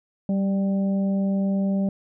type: harmonic tone with a mistuned harmonic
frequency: 196.8 Hz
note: G3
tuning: 7 cents sharp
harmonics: 1 / 2 / 3 / 4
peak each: -20 / -38 / -32 / -44 dBFS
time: 0.29-1.89 s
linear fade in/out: 2 ms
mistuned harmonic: 1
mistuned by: -17 cents
effects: none